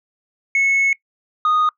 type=tone pair in turn; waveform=sine; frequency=2196 / 1238.2 Hz; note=C#7 / D#6; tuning=-17 / -9 cents; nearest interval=minor seventh; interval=992 cents; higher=first; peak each=-11 dBFS; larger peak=neither; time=0.55-0.93 / 1.45-1.69 s; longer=first; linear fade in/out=2 ms; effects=noise-tail reverb RT60 0.1 s tail -23 dB re dry + tanh soft clip ceiling -12 dBFS